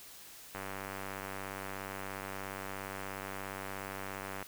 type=click train; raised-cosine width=0.5 ms; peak=-25 dBFS; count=377; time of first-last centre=0.55-4.426 s; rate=97 Hz; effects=white hiss -52 dBFS RMS until 4.47 s